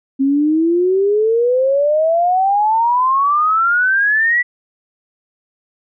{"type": "exponential sweep", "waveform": "sine", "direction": "up", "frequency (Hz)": [265.8, 1976], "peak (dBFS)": -11, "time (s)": [0.19, 4.43], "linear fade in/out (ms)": 20, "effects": []}